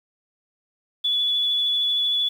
sine tone with vibrato, 3427 Hz, A7, 46 cents flat, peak -19 dBFS, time 1.04-2.29 s, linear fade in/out 10 ms, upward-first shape sine, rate 13 Hz, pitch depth 12 cents each way, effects 8-bit

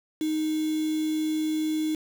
sine tone with quantisation, 311.1 Hz, D#4, in tune, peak -24 dBFS, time 0.21-1.95 s, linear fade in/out 2 ms, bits 6, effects none

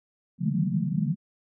pink band-pass noise, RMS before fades -26 dBFS, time 0.38-1.16 s, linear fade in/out 50 ms, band 140 to 220 Hz, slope 96 dB/octave, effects none

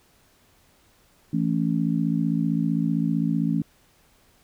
harmonic tone, 55.5 Hz, A1, 16 cents sharp, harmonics 3 / 4 / 5, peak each -24 / -25 / -26 dBFS, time 1.33-3.62 s, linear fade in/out 5 ms, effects pink hiss -60 dBFS RMS until 4.43 s

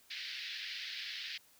white band-pass noise, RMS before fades -43 dBFS, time 0.1-1.38 s, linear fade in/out 10 ms, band 1700 to 4800 Hz, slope 48 dB/octave, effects white hiss -65 dBFS RMS until 1.59 s

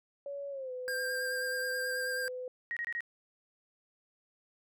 sine tone with pitch glide, 563 to 504.5 Hz, C#5 to B4, +27 to +37 cents, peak -37 dBFS, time 0.26-2.48 s, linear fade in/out 2 ms, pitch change -190 cents, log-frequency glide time 0.5-0.72 s
square tone with vibrato, 1595 Hz, G6, 30 cents sharp, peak -34 dBFS, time 0.88-2.28 s, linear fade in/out 0 ms, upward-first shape sine, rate 9.3 Hz, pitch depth 22 cents each way
sine tone bursts, 1886 Hz, A#6, 20 cents sharp, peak -33 dBFS, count 4, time 2.71-3.006 s, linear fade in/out 0 ms, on 56 ms, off 24 ms
effects none

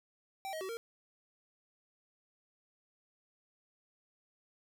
square tone with pitch steps, 776 / 632 / 378.9 / 461.3 Hz, G5 / D#5 / F#4 / A#4, -18 / +27 / +41 / -18 cents, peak -39 dBFS, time 0.45-0.77 s, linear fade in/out 0 ms, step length 80 ms, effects none

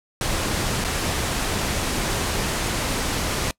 pink noise with dropouts, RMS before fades -24 dBFS, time 0.21-3.51 s, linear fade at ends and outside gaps 1 ms, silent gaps 0.841-0.847 s, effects noise-tail reverb RT60 0.1 s tail -24 dB re dry + low-pass 11000 Hz 12 dB/octave

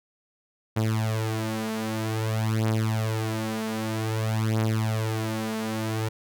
sawtooth beating tone pair, 110 / 110.52 Hz, A2 / A2, 0 / +8 cents, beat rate 0.52 Hz, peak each -23 / -24 dBFS, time 0.76-6.09 s, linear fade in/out 10 ms, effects none

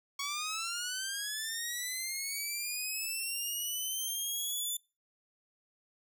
10% pulse linear sweep, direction up, 1108.7 to 3520 Hz, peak -26 dBFS, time 0.19-4.77 s, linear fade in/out 5 ms, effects noise-tail reverb RT60 0.3 s tail -25 dB re dry

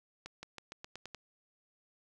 accelerating click train, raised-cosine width 0.2 ms, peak -27 dBFS, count 8, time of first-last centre 0.26-1.147 s, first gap 170 ms, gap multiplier 0.9, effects none

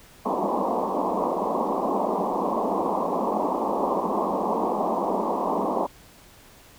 white band-pass noise, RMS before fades -25 dBFS, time 0.25-5.87 s, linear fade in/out 10 ms, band 180 to 1100 Hz, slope 96 dB/octave, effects pink hiss -51 dBFS RMS until 6.78 s

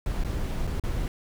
brown noise with dropouts, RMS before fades -28 dBFS, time 0.06-1.08 s, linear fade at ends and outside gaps 1 ms, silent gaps 0.237-0.247 / 0.67-0.674 / 0.798-0.837 s, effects none

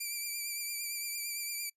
5% pulse tone with vibrato, 2349 Hz, D7, in tune, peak -26 dBFS, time 0-1.7 s, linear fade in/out 10 ms, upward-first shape triangle, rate 8.8 Hz, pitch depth 41 cents each way, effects noise-tail reverb RT60 0.1 s tail -24 dB re dry + resampled to 32000 Hz

